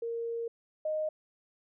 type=tone pair in turn; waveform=sine; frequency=463.9 / 619.2 Hz; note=A#4 / D#5; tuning=-8 / -9 cents; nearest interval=perfect fourth; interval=499 cents; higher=second; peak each=-32 / -29 dBFS; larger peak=second; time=0.02-0.48 / 0.85-1.09 s; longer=first; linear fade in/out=5 ms; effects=none